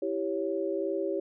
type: chord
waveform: sine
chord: C# diminished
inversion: first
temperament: equal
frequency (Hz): 329.6 / 392 / 554.4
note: E4 / G4 / C#5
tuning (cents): 0 / 0 / 0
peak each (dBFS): -33 / -31 / -33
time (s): 0.02-1.2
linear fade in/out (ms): 5
effects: none